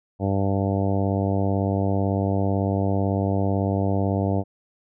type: harmonic tone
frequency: 98 Hz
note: G2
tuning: in tune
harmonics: 1 / 2 / 3 / 4 / 5 / 6 / 7 / 8 / 9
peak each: -23 / -26 / -28 / -32 / -31 / -32 / -31 / -38 / -38 dBFS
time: 0.19-4.44 s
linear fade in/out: 50 ms
effects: none